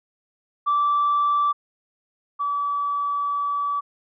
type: tone pair in turn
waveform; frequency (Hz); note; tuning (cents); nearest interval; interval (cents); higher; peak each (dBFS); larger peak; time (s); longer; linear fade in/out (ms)
sine; 1164 / 1148.6; D6 / D6; -16 / -39; unison; 23; first; -16 / -21; first; 0.66-1.53 / 2.39-3.81; second; 20
effects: tanh soft clip ceiling -14 dBFS